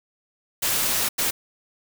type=noise bursts at uneven times; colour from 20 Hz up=white; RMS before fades=-23 dBFS; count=2; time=0.62-1.09 / 1.18-1.31 s; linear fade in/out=10 ms; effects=none